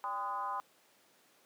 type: tone with frequency modulation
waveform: sine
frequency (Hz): 1019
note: C6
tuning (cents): -46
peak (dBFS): -34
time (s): 0.04-0.6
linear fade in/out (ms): 0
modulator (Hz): 222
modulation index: 1.1
effects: pink hiss -66 dBFS RMS until 1.45 s + high-pass 300 Hz 12 dB/octave